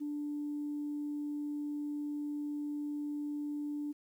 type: tone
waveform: sine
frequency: 293.7 Hz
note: D4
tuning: in tune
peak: -34 dBFS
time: 0-3.93 s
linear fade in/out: 20 ms
effects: tanh soft clip ceiling -30 dBFS + 11-bit